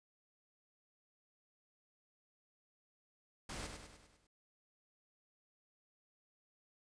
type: noise with echo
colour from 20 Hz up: pink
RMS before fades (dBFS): -45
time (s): 3.49-3.67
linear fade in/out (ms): 5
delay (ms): 100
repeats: 6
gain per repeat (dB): -5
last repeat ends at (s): 4.27
effects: resampled to 22050 Hz